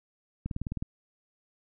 click train, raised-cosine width 5 ms, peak -20 dBFS, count 8, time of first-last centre 0.46-0.825 s, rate 19.2 Hz, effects none

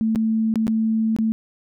sine tone with dropouts, 221.7 Hz, A3, 13 cents sharp, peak -17 dBFS, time 0.01-1.32 s, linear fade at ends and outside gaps 0 ms, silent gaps 0.15-0.158 / 0.54-0.557 / 0.669-0.679 / 1.164-1.187 s, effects none

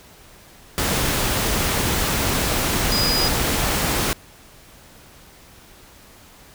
sine tone in noise, 4935 Hz, D#8, 15 cents flat, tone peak -20 dBFS, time 2.92-3.28 s, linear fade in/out 0 ms, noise pink, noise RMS -21 dBFS, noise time 0.78-4.13 s, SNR -2 dB, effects pink hiss -47 dBFS RMS until 6.54 s

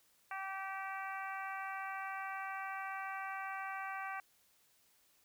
harmonic tone, 386.5 Hz, G4, 24 cents flat, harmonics 2 / 3 / 4 / 5 / 6 / 7, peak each -44 / -45 / -46 / -49 / -50 / -56 dBFS, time 0.31-4.2 s, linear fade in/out 2 ms, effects white hiss -71 dBFS RMS until 5.24 s

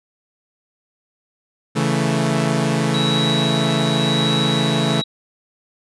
sawtooth chord, A major, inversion first, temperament equal, 138.59 / 164.81 / 220 Hz, C#3 / E3 / A3, 0 / 0 / 0 cents, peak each -17 dBFS, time 1.75-5.02 s, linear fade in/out 20 ms
sine tone with tremolo, 3868 Hz, B7, 37 cents flat, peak -20 dBFS, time 2.94-5.04 s, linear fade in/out 5 ms, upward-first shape sine, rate 0.92 Hz, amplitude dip 45%
effects resampled to 24000 Hz

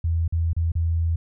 sine tone with dropouts, 82.9 Hz, E2, 10 cents sharp, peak -19 dBFS, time 0.04-1.16 s, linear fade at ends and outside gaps 5 ms, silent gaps 0.279-0.324 / 0.532-0.565 / 0.719-0.753 s, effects none

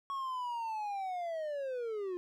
triangle linear sweep, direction down, 1108.7 to 349.2 Hz, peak -33 dBFS, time 0.1-2.17 s, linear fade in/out 0 ms, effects none

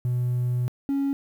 triangle tone pair in turn, 123.47 / 277.2 Hz, B2 / C#4, 0 / 0 cents, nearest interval octave + major second, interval 1400 cents, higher second, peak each -19 dBFS, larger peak neither, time 0.05-0.68 / 0.89-1.13 s, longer first, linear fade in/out 0 ms, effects tanh soft clip ceiling -17 dBFS + 9-bit

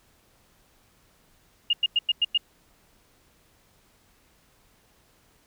sine tone bursts, 2843 Hz, F7, 30 cents sharp, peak -18 dBFS, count 6, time 1.7-2.377 s, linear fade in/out 5 ms, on 32 ms, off 97 ms, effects pink hiss -62 dBFS RMS until 5.46 s

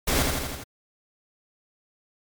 pink noise with echo, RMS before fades -23 dBFS, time 0.07-0.23 s, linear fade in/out 10 ms, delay 82 ms, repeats 5, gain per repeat -3 dB, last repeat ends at 0.64 s, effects MP3 96 kbps

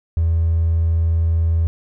triangle tone with hard clipping, 82.41 Hz, E2, in tune, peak -14 dBFS, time 0.17-1.67 s, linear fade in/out 0 ms, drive 3 dB, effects none

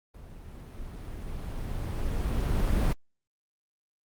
brown noise with level ramp, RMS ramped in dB -46 to -23 dBFS, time 0.14-2.93 s, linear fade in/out 5 ms, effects Opus 32 kbps

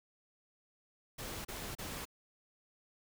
pink noise bursts, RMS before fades -43 dBFS, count 3, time 1.18-2.054 s, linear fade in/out 10 ms, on 270 ms, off 32 ms, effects none

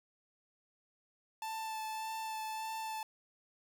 45% pulse tone with vibrato, 880 Hz, A5, in tune, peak -38 dBFS, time 1.42-3.03 s, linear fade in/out 2 ms, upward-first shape sine, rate 1.7 Hz, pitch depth 14 cents each way, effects none

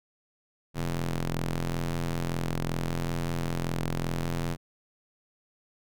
sawtooth ring-modulated tone, 85.2 Hz, F2, 42 cents flat, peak -21 dBFS, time 0.74-4.57 s, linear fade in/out 50 ms, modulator 64.1 Hz, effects none

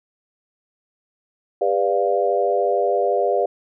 sine chord, G dominant seventh, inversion none, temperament equal with one note detuned, 400.9 / 493.9 / 587.3 / 698.5 Hz, G4 / B4 / D5 / F5, +39 / 0 / 0 / 0 cents, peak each -22 dBFS, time 1.61-3.46 s, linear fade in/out 5 ms, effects none

